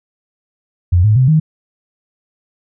sine tone with pitch steps, 88.4 / 106.96 / 129.43 / 156.6 Hz, F2 / A2 / C3 / D#3, +22 / -49 / -18 / +11 cents, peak -7 dBFS, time 0.92-1.4 s, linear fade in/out 10 ms, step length 120 ms, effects none

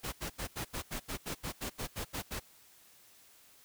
pink noise bursts, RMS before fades -38 dBFS, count 14, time 0.03-2.401 s, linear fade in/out 20 ms, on 96 ms, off 79 ms, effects white hiss -61 dBFS RMS until 3.64 s

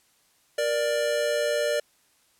square tone pair together, 470.7 / 590 Hz, A#4 / D5, +17 / +8 cents, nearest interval major third, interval 391 cents, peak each -29 / -25 dBFS, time 0.58-1.8 s, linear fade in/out 5 ms, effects white hiss -64 dBFS RMS until 2.39 s + low-pass 12000 Hz 12 dB/octave

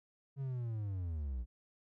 triangle linear sweep, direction down, 140 to 56 Hz, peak -34 dBFS, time 0.36-1.46 s, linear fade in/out 50 ms, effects none

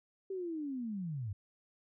sine linear sweep, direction down, 392 to 92.5 Hz, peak -36 dBFS, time 0.3-1.33 s, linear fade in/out 5 ms, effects none

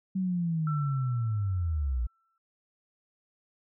sine linear sweep, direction down, 191.5 to 55.6 Hz, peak -26 dBFS, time 0.15-2.07 s, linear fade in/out 10 ms
sine tone with exponential decay, 1337 Hz, E6, 24 cents sharp, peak -34 dBFS, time 0.67-2.38 s, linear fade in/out 2 ms, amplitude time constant 370 ms
effects none

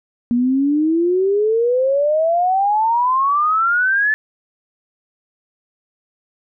sine exponential sweep, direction up, 235.4 to 1756 Hz, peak -13 dBFS, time 0.31-4.14 s, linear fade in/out 0 ms, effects none

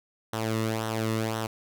sawtooth tone with flanger, 111.1 Hz, A2, 17 cents sharp, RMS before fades -29 dBFS, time 0.33-1.47 s, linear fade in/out 5 ms, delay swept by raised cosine 0.42 to 1.3 ms, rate 1.9 Hz, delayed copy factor -0.65, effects none

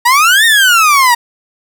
30% pulse exponential two-way sweep, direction up then down, 932.3 to 1864.7 to 932.3 Hz, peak -3 dBFS, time 0.05-1.15 s, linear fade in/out 10 ms, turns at 0.45 s, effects none

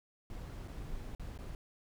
brown noise with dropouts, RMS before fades -43 dBFS, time 0.3-1.55 s, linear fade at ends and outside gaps 1 ms, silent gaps 0.677-0.681 / 1.15-1.196 / 1.377-1.388 s, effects none

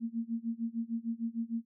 sine tone with tremolo, 230 Hz, A#3, 23 cents flat, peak -29 dBFS, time 0-1.65 s, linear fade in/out 50 ms, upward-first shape sine, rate 6.6 Hz, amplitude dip 95%, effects none

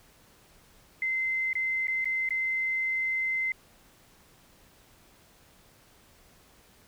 sine tone with dropouts, 2069 Hz, C7, 20 cents flat, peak -26 dBFS, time 1.02-3.52 s, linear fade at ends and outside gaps 2 ms, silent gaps 1.531-1.553 / 1.871-1.881 / 2.045-2.055 / 2.29-2.306 s, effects pink hiss -59 dBFS RMS until 6.87 s

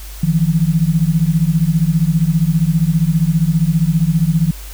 sine beating tone pair, 155.56 / 170.56 Hz, D#3 / F3, 0 / -41 cents, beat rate 15 Hz, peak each -14 dBFS, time 0.23-4.51 s, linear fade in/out 5 ms, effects added 50 Hz sine -29 dBFS peak until 4.73 s + white hiss -37 dBFS RMS until 4.73 s

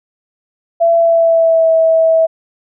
sine tone with pitch glide, 672 to 649.9 Hz, E5 to E5, +33 to -25 cents, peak -7 dBFS, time 0.8-2.27 s, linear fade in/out 20 ms, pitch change -58 cents, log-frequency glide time 0.95-1.71 s, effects none

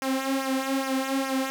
sawtooth tone with flanger, 267.2 Hz, C4, 36 cents sharp, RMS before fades -27 dBFS, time 0.02-1.5 s, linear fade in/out 0 ms, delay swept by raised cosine 0.24 to 3.54 ms, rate 2.4 Hz, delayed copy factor -0.75, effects none

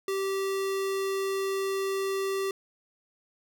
square tone, 388.7 Hz, G4, 15 cents flat, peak -28 dBFS, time 0.08-2.51 s, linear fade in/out 2 ms, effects none

